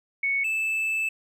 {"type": "tone pair in turn", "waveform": ["sine", "triangle"], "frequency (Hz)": [2217, 2630], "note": ["C#7", "E7"], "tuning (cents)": [0, -5], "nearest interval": "minor third", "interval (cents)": 295, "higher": "second", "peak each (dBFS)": -22, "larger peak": "neither", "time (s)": [[0.23, 0.44], [0.44, 1.09]], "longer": "second", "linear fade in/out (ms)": 5, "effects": []}